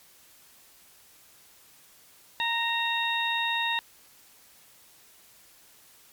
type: harmonic tone with a mistuned harmonic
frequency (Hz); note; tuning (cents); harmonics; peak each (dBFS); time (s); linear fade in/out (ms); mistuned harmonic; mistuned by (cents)
929; A#5; -6; 1 / 2 / 3 / 4; -30 / -30 / -32 / -30; 2.4-3.79; 0; 3; -29
effects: white hiss -56 dBFS RMS until 6.12 s + MP3 96 kbps